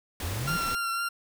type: noise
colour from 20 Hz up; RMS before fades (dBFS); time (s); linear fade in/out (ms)
pink; -36; 0.2-0.75; 2
type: exponential sweep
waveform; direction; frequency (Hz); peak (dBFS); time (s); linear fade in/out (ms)
sine; up; 76.6 to 185; -30; 0.22-0.58; 20
type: tone with vibrato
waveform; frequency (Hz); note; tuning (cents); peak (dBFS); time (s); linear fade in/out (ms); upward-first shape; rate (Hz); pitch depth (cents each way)
40% pulse; 1375; F6; -27; -27; 0.47-1.09; 10; triangle; 4; 24
effects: none